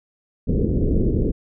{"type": "low-pass noise", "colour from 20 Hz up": "pink", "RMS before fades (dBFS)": -19, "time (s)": [0.47, 1.32], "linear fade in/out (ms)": 20, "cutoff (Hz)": 470, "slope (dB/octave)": 48, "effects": []}